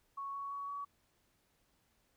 sine tone with pitch steps, 1108.7 / 1116.4 / 1124.2 / 1132 Hz, C#6 / C#6 / C#6 / C#6, 0 / +12 / +24 / +36 cents, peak -39 dBFS, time 0.17-0.85 s, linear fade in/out 10 ms, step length 170 ms, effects pink hiss -75 dBFS RMS until 2.16 s

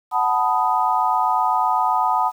sine chord, B dominant seventh, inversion second, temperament equal, 740 / 880 / 987.8 / 1244.5 Hz, F#5 / A5 / B5 / D#6, 0 / 0 / 0 / 0 cents, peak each -22 / -21 / -21 / -23 dBFS, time 0.11-2.32 s, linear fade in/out 50 ms, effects 8-bit

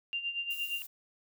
sine tone with tremolo, 2787 Hz, F7, 4 cents flat, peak -30 dBFS, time 0.13-0.82 s, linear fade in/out 0 ms, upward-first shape sine, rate 8.6 Hz, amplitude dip 70%
violet noise, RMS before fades -45 dBFS, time 0.5-0.87 s, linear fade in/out 10 ms
effects none

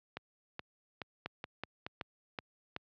two click trains, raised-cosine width 0.3 ms, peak -23 / -21 dBFS, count 5 / 5, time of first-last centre 0.17-1.865 / 1.26-2.764 s, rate 2.36 / 2.66 Hz, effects high-pass 80 Hz 12 dB/octave + low-pass 4000 Hz 12 dB/octave

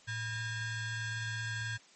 45% pulse ring-modulated tone, 862 Hz, A5, 36 cents flat, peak -32 dBFS, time 0.07-1.78 s, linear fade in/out 20 ms, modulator 750 Hz, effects white hiss -60 dBFS RMS until 1.95 s + MP3 32 kbps

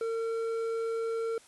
triangle tone with hard clipping, 454.6 Hz, A#4, 43 cents flat, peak -31 dBFS, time 0.01-1.38 s, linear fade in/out 2 ms, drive 10 dB, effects white hiss -57 dBFS RMS until 1.47 s + resampled to 24000 Hz

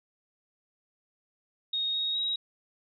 sine tone with pitch steps, 3730 / 3758 / 3820 Hz, A#7 / A#7 / A#7, 0 / +13 / +42 cents, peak -27 dBFS, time 1.73-2.36 s, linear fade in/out 5 ms, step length 210 ms, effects none

